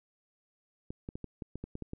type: clicks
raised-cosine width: 3 ms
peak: -26 dBFS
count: 10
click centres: 0.905 / 1.089 / 1.155 / 1.243 / 1.422 / 1.556 / 1.64 / 1.754 / 1.823 / 1.934 s
effects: none